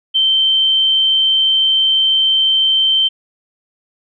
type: tone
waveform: sine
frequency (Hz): 3113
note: G7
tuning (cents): -13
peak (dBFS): -10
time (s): 0.14-3.09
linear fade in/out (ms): 20
effects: none